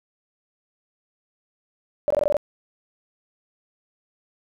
sine tone bursts, 587.3 Hz, D5, in tune, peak -16 dBFS, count 7, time 2.08-2.368 s, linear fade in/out 0 ms, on 24 ms, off 20 ms, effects none

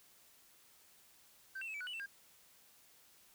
sine tone with pitch steps, 1553 / 2703 / 2584 / 2306 / 1478 / 2955 / 2678 / 1610 Hz, G6 / E7 / E7 / D7 / F#6 / F#7 / E7 / G6, -17 / +43 / -35 / -32 / -2 / -3 / +27 / +46 cents, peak -39 dBFS, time 1.55-2.062 s, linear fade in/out 10 ms, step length 64 ms, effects tanh soft clip ceiling -40 dBFS + white hiss -65 dBFS RMS until 3.34 s

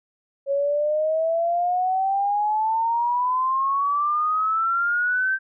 sine exponential sweep, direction up, 550 to 1568 Hz, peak -19 dBFS, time 0.46-5.39 s, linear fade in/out 50 ms, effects none

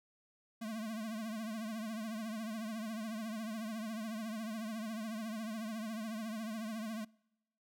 square tone with vibrato, 220 Hz, A3, in tune, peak -40 dBFS, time 0.61-7.05 s, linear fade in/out 10 ms, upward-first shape triangle, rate 14 Hz, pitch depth 100 cents each way, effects noise-tail reverb RT60 0.9 s tail -26 dB re dry

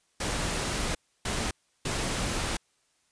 pink noise bursts at uneven times, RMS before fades -30 dBFS, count 3, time 0.2-0.95 / 1.25-1.51 / 1.85-2.57 s, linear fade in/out 5 ms, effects white hiss -70 dBFS RMS until 3.11 s + resampled to 22050 Hz

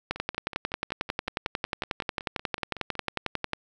two click trains, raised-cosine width 0.3 ms, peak -11 / -22 dBFS, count 39 / 16, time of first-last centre 0.11-3.533 / 0.16-2.953 s, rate 11.1 / 5.37 Hz, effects none

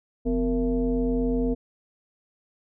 sine tone with frequency modulation, 253.1 Hz, B3, 43 cents sharp, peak -21 dBFS, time 0.25-1.55 s, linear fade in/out 20 ms, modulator 209 Hz, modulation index 1.1, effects none

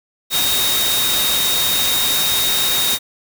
sine tone in noise, 3729 Hz, A#7, in tune, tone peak -18 dBFS, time 0.3-2.99 s, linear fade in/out 50 ms, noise white, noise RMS -19 dBFS, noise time 0.3-2.99 s, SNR -2 dB, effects none

